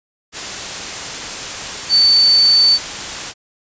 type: tone in noise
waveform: sine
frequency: 4527 Hz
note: C#8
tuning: 36 cents sharp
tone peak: -8 dBFS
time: 1.89-2.79 s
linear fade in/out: 50 ms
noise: white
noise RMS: -25 dBFS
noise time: 0.32-3.34 s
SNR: +14 dB
effects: resampled to 16000 Hz